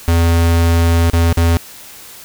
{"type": "tone with dropouts", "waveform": "square", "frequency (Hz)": 84, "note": "E2", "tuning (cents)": 33, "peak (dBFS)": -10, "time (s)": [0.08, 1.57], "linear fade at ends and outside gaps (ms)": 0, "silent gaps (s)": [[1.099, 1.134], [1.327, 1.373]], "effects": ["white hiss -36 dBFS RMS until 2.24 s"]}